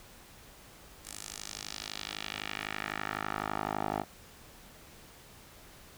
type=tone with band-pass filter sweep; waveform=10% pulse; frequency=51.91 Hz; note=G#1; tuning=in tune; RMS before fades=-38 dBFS; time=1.03-4.05 s; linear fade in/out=50 ms; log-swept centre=9100 to 700 Hz; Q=1.5; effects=pink hiss -54 dBFS RMS until 5.97 s